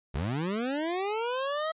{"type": "linear sweep", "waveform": "25% pulse", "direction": "up", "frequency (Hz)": [59.9, 647], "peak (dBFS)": -25, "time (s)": [0.14, 1.72], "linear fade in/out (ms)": 10, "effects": ["resampled to 8000 Hz"]}